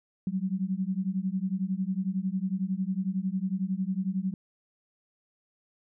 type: beating tone pair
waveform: sine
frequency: 183.7 / 194.7 Hz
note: F#3 / G3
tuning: -12 / -12 cents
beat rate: 11 Hz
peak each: -30 dBFS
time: 0.27-4.34 s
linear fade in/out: 2 ms
effects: none